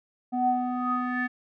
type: tone with low-pass filter sweep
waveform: square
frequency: 249.1 Hz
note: B3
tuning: 15 cents sharp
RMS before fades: -27 dBFS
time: 0.32-1.28 s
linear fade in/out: 20 ms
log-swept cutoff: 630 to 1900 Hz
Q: 8.7
effects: none